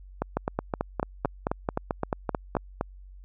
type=two click trains; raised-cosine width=1 ms; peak=-12 / -11 dBFS; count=11 / 11; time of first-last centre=0.22-2.811 / 0.37-2.568 s; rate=3.86 / 4.55 Hz; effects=added 47 Hz sine -44 dBFS peak until 3.24 s